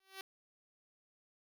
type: tone with exponential growth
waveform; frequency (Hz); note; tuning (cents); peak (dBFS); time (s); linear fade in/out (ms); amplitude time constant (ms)
5% pulse; 384.6; G4; -33; -30; 0-0.21; 2; 45
effects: none